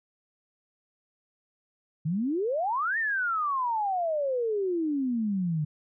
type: exponential two-way sweep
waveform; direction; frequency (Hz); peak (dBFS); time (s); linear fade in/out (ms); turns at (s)
sine; up then down; 146.83 to 1864.7 to 146.83; -25; 2.05-5.65; 10; 2.98
effects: none